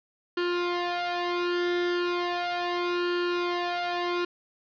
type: tone with flanger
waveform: sawtooth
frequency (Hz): 351.7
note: F4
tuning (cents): +12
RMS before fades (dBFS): -28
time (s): 0.37-4.25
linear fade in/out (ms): 5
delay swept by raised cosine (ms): 0.68 to 2.28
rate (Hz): 0.36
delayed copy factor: +0.85
effects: resampled to 11025 Hz + 8-bit